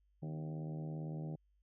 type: harmonic tone with a mistuned harmonic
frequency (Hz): 77.78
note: D#2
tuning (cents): 0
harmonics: 2 / 3 / 4 / 5 / 6 / 7 / 8 / 9 / 10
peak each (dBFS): -40 / -52 / -51 / -54 / -59 / -56 / -60 / -61 / -61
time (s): 0.22-1.36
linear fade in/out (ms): 10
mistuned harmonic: 3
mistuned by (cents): +66
effects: added 50 Hz sine -70 dBFS peak until 1.62 s